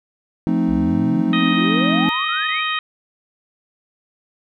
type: chord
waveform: triangle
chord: F dominant seventh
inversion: none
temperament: equal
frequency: 174.61 / 220 / 261.6 / 311.1 Hz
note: F3 / A3 / C4 / Eb4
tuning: 0 / 0 / 0 / 0 cents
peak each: -19 dBFS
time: 0.47-2.09 s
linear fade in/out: 0 ms
type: exponential sweep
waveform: sine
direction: up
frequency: 56.7 to 2613 Hz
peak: -25 dBFS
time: 0.67-2.65 s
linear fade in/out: 50 ms
type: harmonic tone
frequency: 625 Hz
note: D#5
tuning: 8 cents sharp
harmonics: 2 / 3 / 4 / 5 / 6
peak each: -23 / -25 / -26 / -27 / -28 dBFS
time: 1.33-2.79 s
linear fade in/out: 2 ms
effects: none